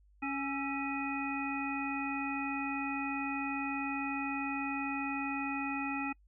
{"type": "harmonic tone with a mistuned harmonic", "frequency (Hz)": 277.2, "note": "C#4", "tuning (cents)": 0, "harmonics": [1, 3, 5, 7, 9], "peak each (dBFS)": [-36, -40, -42, -46, -39], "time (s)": [0.22, 6.13], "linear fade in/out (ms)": 10, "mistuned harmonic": 5, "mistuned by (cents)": -67, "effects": ["noise-tail reverb RT60 0.1 s tail -26 dB re dry", "added 50 Hz sine -61 dBFS peak until 6.27 s"]}